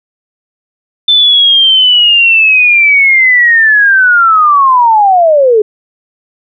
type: linear sweep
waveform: sine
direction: down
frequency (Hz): 3548 to 409.9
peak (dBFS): -3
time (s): 1.08-5.62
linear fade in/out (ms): 5
effects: none